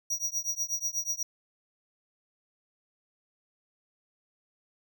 square tone with tremolo, 5770 Hz, F#8, 44 cents flat, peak -26 dBFS, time 0.1-1.23 s, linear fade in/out 5 ms, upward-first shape triangle, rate 8.2 Hz, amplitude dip 100%, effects none

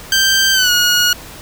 15% pulse tone with pitch glide, 1568 to 1446.2 Hz, G6 to F#6, 0 to -40 cents, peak -4 dBFS, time 0.12-1.13 s, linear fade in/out 2 ms, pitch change -140 cents, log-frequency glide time 0.53-0.71 s, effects pink hiss -34 dBFS RMS until 1.41 s

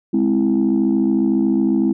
sine chord, Ab augmented, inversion none, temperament equal, 207.7 / 261.6 / 329.6 Hz, Ab3 / C4 / E4, 0 / 0 / 0 cents, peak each -17 dBFS, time 0.13-1.93 s, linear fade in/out 10 ms, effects tanh soft clip ceiling -8 dBFS

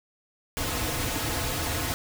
pink noise with comb filter, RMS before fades -29 dBFS, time 0.57-1.94 s, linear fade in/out 0 ms, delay 5.1 ms, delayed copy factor -0.75, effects none

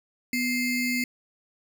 square ring-modulated tone, 1174.7 Hz, D6, in tune, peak -22 dBFS, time 0.33-1.04 s, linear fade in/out 2 ms, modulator 928 Hz, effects none

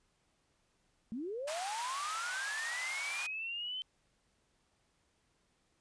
sine linear sweep, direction up, 207.8 to 3092 Hz, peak -37 dBFS, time 1.12-3.82 s, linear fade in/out 0 ms
pink high-pass noise, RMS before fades -42 dBFS, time 1.47-3.27 s, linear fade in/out 10 ms, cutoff 850 Hz, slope 24 dB/octave
effects pink hiss -75 dBFS RMS until 5.8 s + resampled to 22050 Hz

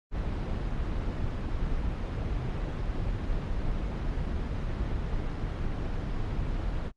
brown noise, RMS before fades -30 dBFS, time 0.11-6.92 s, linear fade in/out 50 ms, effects low-pass 4000 Hz 12 dB/octave + Opus 24 kbps

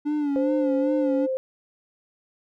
triangle tone with vibrato, 290 Hz, D4, 22 cents flat, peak -20 dBFS, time 0.05-1.27 s, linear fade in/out 20 ms, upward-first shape sine, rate 2.5 Hz, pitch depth 65 cents each way
sine tone, 523 Hz, C5, 1 cent flat, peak -23 dBFS, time 0.36-1.37 s, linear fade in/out 0 ms
effects none

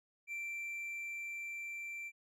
triangle tone with level ramp, 2349 Hz, D7, in tune, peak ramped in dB -37 to -40 dBFS, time 0.27-2.12 s, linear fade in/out 50 ms, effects none

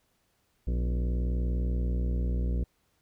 harmonic tone with a mistuned harmonic, 60.3 Hz, B1, 41 cents flat, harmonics 1 / 2 / 3 / 4 / 5 / 6 / 7 / 8 / 9 / 10, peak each -26 / -38 / -37 / -42 / -51 / -45 / -50 / -47 / -57 / -56 dBFS, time 0.67-2.64 s, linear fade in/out 5 ms, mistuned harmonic 4, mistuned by +120 cents, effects pink hiss -72 dBFS RMS until 3.01 s

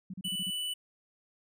sine tone bursts, 186.7 Hz, F#3, 16 cents sharp, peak -37 dBFS, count 6, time 0.1-0.503 s, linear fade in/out 5 ms, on 38 ms, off 35 ms
square tone, 2974 Hz, F#7, 8 cents sharp, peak -33 dBFS, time 0.24-0.74 s, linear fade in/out 10 ms
effects none

